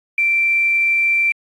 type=tone with quantisation; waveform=sine; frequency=2349 Hz; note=D7; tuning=in tune; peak=-13 dBFS; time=0.18-1.32 s; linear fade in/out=2 ms; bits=7; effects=AAC 32 kbps